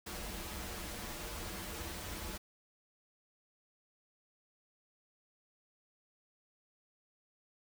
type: noise with comb filter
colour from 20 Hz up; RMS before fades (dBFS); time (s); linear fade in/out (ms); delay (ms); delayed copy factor
pink; -43; 0.06-2.38; 10; 7.5; -0.7
effects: none